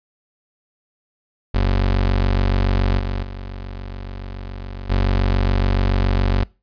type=tone with level steps; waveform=30% pulse; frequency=47.08 Hz; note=F#1; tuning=31 cents sharp; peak=-12 / -18 / -26 / -12 dBFS; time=1.54-6.44 s; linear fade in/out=10 ms; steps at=2.98 / 3.22 / 4.89 s; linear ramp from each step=20 ms; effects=noise-tail reverb RT60 0.3 s tail -24 dB re dry + resampled to 11025 Hz